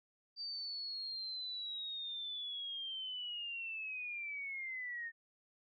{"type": "linear sweep", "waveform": "sine", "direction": "down", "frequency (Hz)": [4663, 1823], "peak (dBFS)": -40, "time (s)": [0.36, 5.12], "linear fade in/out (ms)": 50, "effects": []}